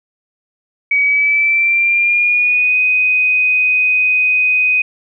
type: tone with pitch glide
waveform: sine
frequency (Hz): 2267 to 2501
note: C#7 to D#7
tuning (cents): +38 to +8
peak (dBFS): -10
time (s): 0.91-4.82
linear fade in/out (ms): 5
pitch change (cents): +170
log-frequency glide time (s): 1.02-2.78
effects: none